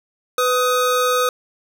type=tone pair together; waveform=square; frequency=499.4 / 1256 Hz; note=B4 / D#6; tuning=+19 / +16 cents; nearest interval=octave + major third; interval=1597 cents; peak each=-19 dBFS; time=0.38-1.29 s; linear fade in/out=2 ms; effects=none